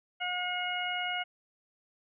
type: harmonic tone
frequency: 721 Hz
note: F#5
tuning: 45 cents flat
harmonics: 1 / 2 / 3 / 4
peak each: -36 / -37 / -36 / -36 dBFS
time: 0.2-1.24 s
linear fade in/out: 20 ms
effects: none